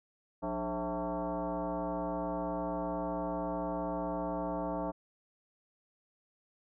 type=tone with frequency modulation; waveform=sine; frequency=180.2 Hz; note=F#3; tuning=45 cents flat; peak=-32 dBFS; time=0.42-4.92 s; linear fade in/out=20 ms; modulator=238 Hz; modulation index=3.4; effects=none